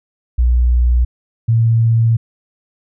sine tone pair in turn, 60.6 / 114.4 Hz, B1 / A#2, -32 / -32 cents, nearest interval major seventh, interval 1100 cents, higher second, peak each -9 dBFS, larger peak neither, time 0.38-1.05 / 1.48-2.17 s, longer second, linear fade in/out 10 ms, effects none

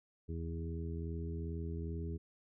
harmonic tone with a mistuned harmonic, 82.41 Hz, E2, in tune, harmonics 1 / 2 / 3 / 4 / 5, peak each -39 / -44 / -49 / -49 / -48 dBFS, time 0.28-2.18 s, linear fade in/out 20 ms, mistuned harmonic 1, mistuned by -30 cents, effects none

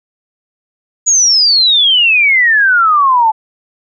sine exponential sweep, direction down, 6870 to 858 Hz, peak -6 dBFS, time 1.06-3.32 s, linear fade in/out 20 ms, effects none

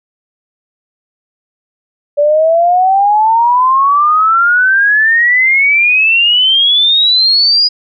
sine exponential sweep, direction up, 575 to 4952 Hz, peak -6 dBFS, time 2.17-7.69 s, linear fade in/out 20 ms, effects none

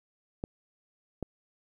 clicks, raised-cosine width 2 ms, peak -20 dBFS, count 2, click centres 0.439 / 1.227 s, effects 10-bit

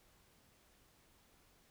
silence, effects pink hiss -69 dBFS RMS until 1.7 s

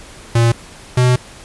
square tone pair in turn, 116.7 / 125.29 Hz, A#2 / B2, +2 / +25 cents, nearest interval minor second, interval 123 cents, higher second, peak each -10 dBFS, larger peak neither, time 0.35-0.52 / 0.97-1.16 s, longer second, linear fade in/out 5 ms, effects pink hiss -38 dBFS RMS until 1.44 s + resampled to 24000 Hz

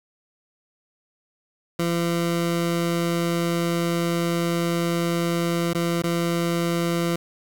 20% pulse tone with dropouts, 170 Hz, F3, 46 cents flat, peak -16 dBFS, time 1.79-7.16 s, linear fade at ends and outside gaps 5 ms, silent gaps 5.733-5.748 / 6.021-6.037 s, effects 7-bit

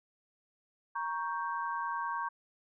sine chord, G diminished, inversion first, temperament equal with one note detuned, 938.8 / 1108.7 / 1568 Hz, Bb5 / Db6 / G6, +12 / 0 / 0 cents, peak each -36 / -36 / -40 dBFS, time 0.95-2.29 s, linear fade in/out 10 ms, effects none

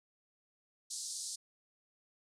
white band-pass noise, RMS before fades -42 dBFS, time 0.9-1.36 s, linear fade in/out 10 ms, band 4100 to 9400 Hz, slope 48 dB/octave, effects none

